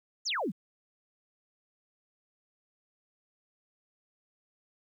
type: exponential sweep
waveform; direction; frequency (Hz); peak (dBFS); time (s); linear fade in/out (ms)
sine; down; 7459 to 150; -29; 0.25-0.52; 20
effects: 11-bit